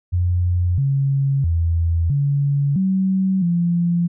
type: tone with pitch steps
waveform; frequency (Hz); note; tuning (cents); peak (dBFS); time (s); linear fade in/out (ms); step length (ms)
sine; 88.8 / 137.6 / 83.6 / 141.5 / 190 / 172.3; F2 / C#3 / E2 / C#3 / F#3 / F3; +29 / -12 / +25 / +36 / +46 / -23; -15; 0.12-4.08; 20; 660
effects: none